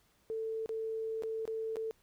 sine tone with dropouts, 444.6 Hz, A4, 18 cents sharp, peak -34 dBFS, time 0.3-1.91 s, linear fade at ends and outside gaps 0 ms, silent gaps 0.66-0.692 / 1.223-1.235 / 1.454-1.477 / 1.758-1.768 s, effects pink hiss -70 dBFS RMS until 2.02 s

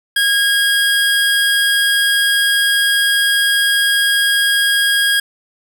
25% pulse tone, 1635 Hz, G#6, 28 cents flat, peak -8 dBFS, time 0.16-5.2 s, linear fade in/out 5 ms, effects none

